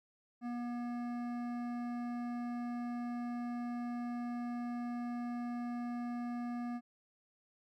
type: tone with hard clipping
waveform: sine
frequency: 240.8 Hz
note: B3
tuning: 44 cents flat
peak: -39 dBFS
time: 0.41-6.81 s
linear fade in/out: 50 ms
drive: 13 dB
effects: none